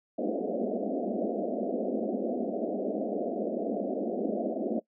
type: band-pass noise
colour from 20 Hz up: pink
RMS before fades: -31 dBFS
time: 0.18-4.8 s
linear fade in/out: 10 ms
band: 200 to 700 Hz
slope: 96 dB/octave
effects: noise-tail reverb RT60 0.1 s tail -20 dB re dry